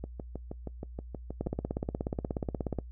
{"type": "two click trains", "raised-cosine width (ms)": 2, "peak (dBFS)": [-18, -24], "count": [24, 10], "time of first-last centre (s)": [[1.41, 2.787], [0.04, 1.464]], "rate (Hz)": [16.7, 6.32], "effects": ["noise-tail reverb RT60 0.1 s tail -22 dB re dry", "added 60 Hz sine -42 dBFS peak until 2.91 s"]}